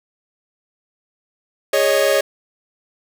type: chord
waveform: 45% pulse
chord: Ab suspended fourth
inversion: none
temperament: equal with one note detuned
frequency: 410.1 / 554.4 / 622.3 Hz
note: Ab4 / Db5 / Eb5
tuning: -22 / 0 / 0 cents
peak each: -21 / -16 / -19 dBFS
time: 1.73-2.21 s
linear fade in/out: 5 ms
effects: none